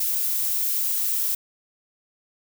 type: noise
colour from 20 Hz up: violet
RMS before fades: -24 dBFS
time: 0-1.35 s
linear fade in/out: 5 ms
effects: none